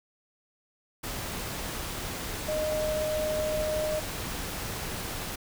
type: tone in noise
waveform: sine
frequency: 616 Hz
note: D#5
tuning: 17 cents flat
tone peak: -27 dBFS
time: 2.48-4 s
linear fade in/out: 10 ms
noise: pink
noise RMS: -35 dBFS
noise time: 1.03-5.36 s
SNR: +5 dB
effects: none